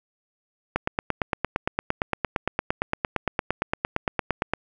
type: click train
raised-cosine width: 0.5 ms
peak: -7 dBFS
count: 34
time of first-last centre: 0.76-4.536 s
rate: 8.74 Hz
effects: none